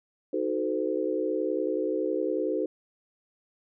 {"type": "chord", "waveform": "sine", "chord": "D# diminished seventh", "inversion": "none", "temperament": "equal with one note detuned", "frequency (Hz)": [311.1, 370, 440, 511.6], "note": ["D#4", "F#4", "A4", "C5"], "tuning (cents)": [0, 0, 0, -39], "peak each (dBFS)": -31, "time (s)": [0.33, 2.66], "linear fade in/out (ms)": 5, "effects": []}